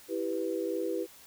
sine chord, E minor, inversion none, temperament equal, 329.6 / 392 / 493.9 Hz, E4 / G4 / B4, 0 / 0 / 0 cents, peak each -34 dBFS, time 0.08-1.07 s, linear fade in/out 50 ms, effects white hiss -54 dBFS RMS until 1.26 s

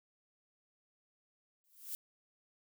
violet noise with exponential growth, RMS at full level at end -38 dBFS, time 1.64-1.95 s, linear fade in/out 0 ms, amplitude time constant 66 ms, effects none

